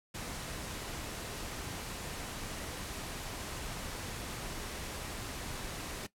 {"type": "noise", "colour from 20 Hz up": "pink", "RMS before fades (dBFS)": -41, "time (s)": [0.14, 6.07], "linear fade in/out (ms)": 10, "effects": ["noise-tail reverb RT60 0.1 s tail -17 dB re dry", "low-pass 12000 Hz 12 dB/octave"]}